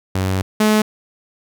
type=tone pair in turn; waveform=sawtooth; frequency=94.5 / 214.3 Hz; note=F#2 / A3; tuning=+37 / -45 cents; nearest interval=octave + major second; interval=1418 cents; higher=second; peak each=-13 / -8 dBFS; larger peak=second; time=0.15-0.42 / 0.6-0.82 s; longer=first; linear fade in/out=5 ms; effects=none